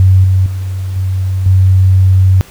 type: tone with level steps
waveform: sine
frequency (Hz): 94.1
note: F#2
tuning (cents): +30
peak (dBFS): -3 / -6 / -15 / -11 / -4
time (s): 0-2.41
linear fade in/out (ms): 0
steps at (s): 0.24 / 0.46 / 0.96 / 1.46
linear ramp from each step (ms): 2
effects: pink hiss -38 dBFS RMS until 2.5 s